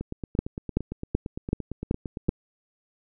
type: two click trains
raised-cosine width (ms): 3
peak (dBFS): -19 / -9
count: 21 / 6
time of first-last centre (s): 0.01-2.285 / 0.39-2.291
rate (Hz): 8.79 / 2.63
effects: none